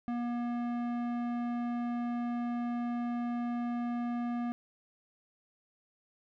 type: tone with low-pass filter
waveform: square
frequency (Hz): 239.6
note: A#3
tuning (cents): +48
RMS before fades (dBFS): -34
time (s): 0.08-4.52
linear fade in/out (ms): 0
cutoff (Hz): 1400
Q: 0.67
effects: none